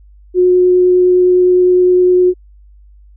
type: tone with vibrato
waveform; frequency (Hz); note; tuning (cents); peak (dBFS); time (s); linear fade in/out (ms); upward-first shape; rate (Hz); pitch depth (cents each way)
sine; 362.5; F#4; -35; -6; 0.34-2.34; 50; triangle; 9.8; 8
effects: added 50 Hz sine -39 dBFS peak until 3.16 s